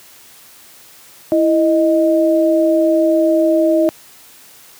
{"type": "tone pair together", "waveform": "sine", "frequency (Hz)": [329.7, 622.3], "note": ["E4", "D#5"], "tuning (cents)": [0, 0], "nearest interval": "major seventh", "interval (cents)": 1100, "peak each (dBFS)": -13, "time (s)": [1.32, 3.89], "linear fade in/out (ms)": 0, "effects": ["white hiss -43 dBFS RMS until 4.79 s", "high-pass 80 Hz 12 dB/octave"]}